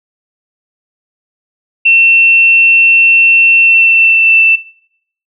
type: tone with pitch glide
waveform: sine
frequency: 2700 to 2666 Hz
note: E7 to E7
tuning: +41 to +19 cents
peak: -4 dBFS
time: 1.85-4.56 s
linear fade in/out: 10 ms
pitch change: -22 cents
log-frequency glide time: 3.63-4.42 s
effects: noise-tail reverb RT60 0.7 s tail -21 dB re dry